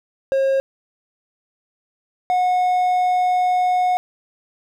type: tone pair in turn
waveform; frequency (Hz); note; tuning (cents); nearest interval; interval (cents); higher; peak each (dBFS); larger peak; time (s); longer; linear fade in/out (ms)
triangle; 539 / 728.3; C#5 / F#5; -49 / -28; perfect fourth; 521; second; -13; neither; 0.32-0.6 / 2.3-3.97; second; 0
effects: none